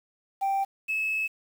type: tone pair in turn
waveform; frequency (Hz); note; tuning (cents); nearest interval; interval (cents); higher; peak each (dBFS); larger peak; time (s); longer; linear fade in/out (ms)
sine; 784 / 2593; G5 / E7; 0 / -29; octave + major sixth; 2071; second; -21 / -24; first; 0.41-0.65 / 0.88-1.28; second; 20
effects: tanh soft clip ceiling -22 dBFS + 8-bit